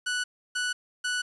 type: tone bursts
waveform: sawtooth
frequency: 1480 Hz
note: F#6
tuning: in tune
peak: -23 dBFS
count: 3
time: 0.06-1.22 s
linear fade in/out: 10 ms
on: 180 ms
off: 310 ms
effects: resampled to 24000 Hz + 9-bit